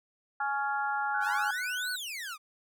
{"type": "harmonic tone", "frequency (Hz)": 278.7, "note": "C#4", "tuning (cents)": 9, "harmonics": [3, 4, 5, 6], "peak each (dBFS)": [-31, -40, -32, -40], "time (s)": [0.4, 1.51], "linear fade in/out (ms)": 5}
{"type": "tone", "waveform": "sine", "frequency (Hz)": 1488, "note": "F#6", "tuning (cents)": 9, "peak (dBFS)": -32, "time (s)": [1.14, 1.96], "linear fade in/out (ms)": 5}
{"type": "exponential two-way sweep", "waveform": "sawtooth", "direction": "up then down", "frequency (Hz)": [734, 4495, 1162], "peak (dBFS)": -33, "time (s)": [1.2, 2.38], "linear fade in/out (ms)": 50, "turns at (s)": 1.91}
{"effects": []}